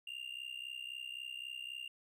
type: tone with amplitude modulation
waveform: triangle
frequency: 2800 Hz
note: F7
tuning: 4 cents sharp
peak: -37 dBFS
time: 0.07-1.88 s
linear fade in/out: 5 ms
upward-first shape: sine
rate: 63.8 Hz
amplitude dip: 85%
effects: none